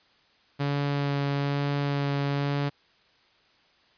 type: tone with vibrato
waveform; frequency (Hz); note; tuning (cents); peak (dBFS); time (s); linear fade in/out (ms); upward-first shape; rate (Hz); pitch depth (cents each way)
sawtooth; 141.9; C#3; +41; -21; 0.59-2.7; 20; sine; 1.1; 10
effects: white hiss -62 dBFS RMS until 3.97 s + resampled to 11025 Hz